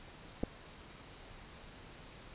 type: clicks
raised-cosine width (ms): 2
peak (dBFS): -27 / -19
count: 2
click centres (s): 0.432 / 0.436
effects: pink hiss -53 dBFS RMS until 2.34 s + resampled to 8000 Hz